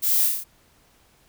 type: noise with echo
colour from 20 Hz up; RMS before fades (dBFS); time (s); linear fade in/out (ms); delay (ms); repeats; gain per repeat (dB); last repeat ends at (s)
violet; -23; 0.02-0.27; 20; 29; 6; -2; 0.444
effects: pink hiss -59 dBFS RMS until 1.28 s